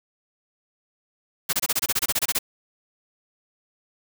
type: noise bursts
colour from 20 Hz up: white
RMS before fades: -22 dBFS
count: 14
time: 1.49-2.389 s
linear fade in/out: 10 ms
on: 41 ms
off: 25 ms
effects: none